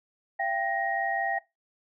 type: tone cluster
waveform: sine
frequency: 678 / 783 / 1877 Hz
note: E5 / G5 / A#6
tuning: +49 / -2 / +11 cents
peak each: -33 / -29 / -31 dBFS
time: 0.39-1.39 s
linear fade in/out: 10 ms
effects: noise-tail reverb RT60 0.2 s tail -18 dB re dry